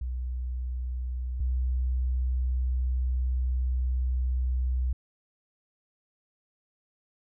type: tone pair in turn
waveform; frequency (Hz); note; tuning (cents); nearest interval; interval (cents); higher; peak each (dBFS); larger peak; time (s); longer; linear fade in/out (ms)
sine; 62.3 / 63.06; B1 / B1; +16 / +37; unison; 21; second; -29 / -24; second; 0.01-1.4 / 1.4-4.93; second; 5
effects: none